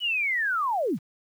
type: linear sweep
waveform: sine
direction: down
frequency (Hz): 3000 to 110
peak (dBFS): -23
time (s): 0-0.99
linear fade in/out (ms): 50
effects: 9-bit